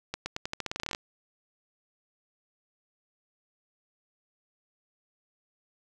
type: accelerating click train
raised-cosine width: 0.2 ms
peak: -15 dBFS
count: 16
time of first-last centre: 0.14-0.949 s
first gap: 120 ms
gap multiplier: 0.87
effects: none